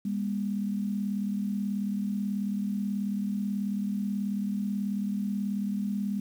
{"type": "tone pair together", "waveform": "sine", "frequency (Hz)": [201.6, 240], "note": ["G3", "B3"], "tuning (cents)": [49, -49], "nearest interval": "minor third", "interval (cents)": 302, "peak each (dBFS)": [-28, -35], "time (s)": [0.05, 6.2], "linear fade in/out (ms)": 5, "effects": ["9-bit"]}